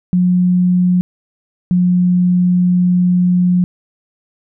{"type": "tone pair in turn", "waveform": "sine", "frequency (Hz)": [180, 179.27], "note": ["F#3", "F3"], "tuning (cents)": [-47, 46], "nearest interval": "unison", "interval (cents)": 7, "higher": "first", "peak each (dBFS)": [-9, -9], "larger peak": "neither", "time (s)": [[0.13, 1.01], [1.71, 3.64]], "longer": "second", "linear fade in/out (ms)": 0, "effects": []}